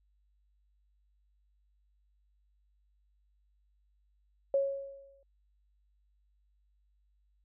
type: tone with exponential decay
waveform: sine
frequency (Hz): 551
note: C#5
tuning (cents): -11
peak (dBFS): -23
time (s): 4.54-5.23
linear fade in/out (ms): 2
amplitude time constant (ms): 150
effects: added 50 Hz sine -68 dBFS peak until 7.44 s